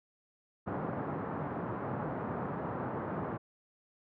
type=band-pass noise; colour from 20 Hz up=pink; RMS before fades=-37 dBFS; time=0.66-3.38 s; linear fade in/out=20 ms; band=110 to 1300 Hz; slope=24 dB/octave; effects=none